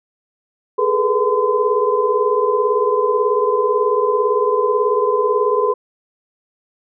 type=tone cluster; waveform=sine; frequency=413 / 431.1 / 489.8 / 1021 Hz; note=G#4 / A4 / B4 / C6; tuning=-10 / -35 / -14 / -43 cents; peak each=-19 dBFS; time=0.78-5.74 s; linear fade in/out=10 ms; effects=none